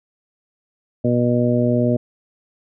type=harmonic tone; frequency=121.5 Hz; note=B2; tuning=28 cents flat; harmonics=1 / 2 / 3 / 4 / 5; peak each=-20 / -18 / -24 / -24 / -22 dBFS; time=1.04-1.97 s; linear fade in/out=10 ms; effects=none